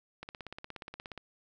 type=click train; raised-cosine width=0.3 ms; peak=-26 dBFS; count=17; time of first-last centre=0.23-1.177 s; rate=16.9 Hz; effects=none